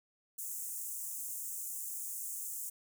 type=high-pass noise; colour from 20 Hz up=pink; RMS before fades=-41 dBFS; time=0.38-2.7 s; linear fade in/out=10 ms; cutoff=6900 Hz; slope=48 dB/octave; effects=none